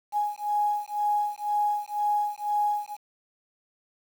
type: beating tone pair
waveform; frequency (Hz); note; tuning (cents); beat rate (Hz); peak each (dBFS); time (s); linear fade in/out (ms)
sine; 830.6 / 832.6; G#5 / G#5; 0 / +4; 2; -27; 0.12-2.97; 50
effects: 8-bit